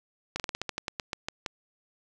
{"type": "slowing click train", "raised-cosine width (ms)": 0.2, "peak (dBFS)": -14, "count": 13, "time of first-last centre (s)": [0.36, 1.462], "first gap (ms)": 38, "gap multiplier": 1.15, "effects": []}